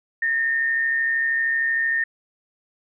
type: tone with amplitude modulation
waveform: sine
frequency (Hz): 1825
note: A#6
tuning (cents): -37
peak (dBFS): -17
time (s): 0.22-2.04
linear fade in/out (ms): 5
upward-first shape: sine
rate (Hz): 133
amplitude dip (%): 40
effects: none